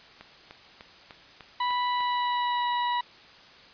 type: click train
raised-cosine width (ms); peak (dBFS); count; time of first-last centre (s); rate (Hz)
0.3; -27; 7; 0.21-2.006; 3.34
type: tone with pitch glide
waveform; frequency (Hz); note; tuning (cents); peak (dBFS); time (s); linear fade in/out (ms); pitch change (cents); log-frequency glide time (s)
40% pulse; 985 to 970.9; B5 to B5; -5 to -30; -24; 1.6-3.01; 5; -25; 1.89-2.68
effects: white hiss -51 dBFS RMS until 3.73 s + resampled to 11025 Hz